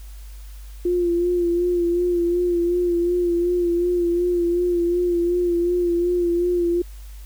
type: tone with vibrato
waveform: sine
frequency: 349.2 Hz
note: F4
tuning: in tune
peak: -17 dBFS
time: 0.85-6.82 s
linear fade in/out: 5 ms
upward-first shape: sine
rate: 2.7 Hz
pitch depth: 34 cents each way
effects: added 50 Hz sine -35 dBFS peak until 7.25 s + white hiss -51 dBFS RMS until 7.25 s